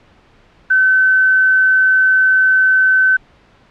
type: tone with quantisation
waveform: sine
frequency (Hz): 1526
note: G6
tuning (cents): -47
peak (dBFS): -8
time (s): 0.7-3.17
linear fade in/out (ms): 10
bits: 6
effects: pink hiss -49 dBFS RMS until 3.7 s + low-pass 3000 Hz 12 dB/octave